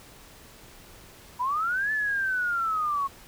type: linear two-way sweep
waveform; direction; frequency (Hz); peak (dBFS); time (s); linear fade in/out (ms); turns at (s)
sine; up then down; 953 to 1752 to 1089; -24; 1.39-3.08; 20; 1.92
effects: pink hiss -50 dBFS RMS until 3.27 s